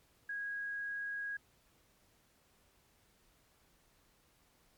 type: tone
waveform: sine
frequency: 1647 Hz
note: G#6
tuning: 15 cents flat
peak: -37 dBFS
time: 0.29-1.37 s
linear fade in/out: 5 ms
effects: pink hiss -70 dBFS RMS until 4.77 s + MP3 96 kbps